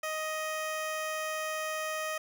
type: tone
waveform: 15% pulse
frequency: 625 Hz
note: D#5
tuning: 8 cents sharp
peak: -26 dBFS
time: 0.03-2.18 s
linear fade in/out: 5 ms
effects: none